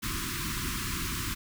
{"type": "band-stop noise", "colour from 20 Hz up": "pink", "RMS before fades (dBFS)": -33, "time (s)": [0.02, 1.35], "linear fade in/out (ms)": 20, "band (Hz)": [370, 1000], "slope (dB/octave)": 96, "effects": []}